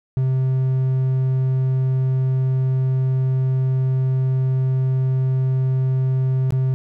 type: tone with dropouts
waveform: triangle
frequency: 130.81 Hz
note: C3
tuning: in tune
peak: -14 dBFS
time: 0.17-6.74 s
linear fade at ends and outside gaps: 0 ms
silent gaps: 6.506-6.523 s
effects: none